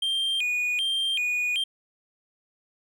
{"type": "tone with vibrato", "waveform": "triangle", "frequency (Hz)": 2794, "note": "F7", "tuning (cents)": 0, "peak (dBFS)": -22, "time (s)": [0.02, 1.64], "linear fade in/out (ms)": 5, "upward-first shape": "square", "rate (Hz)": 1.3, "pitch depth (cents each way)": 220, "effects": []}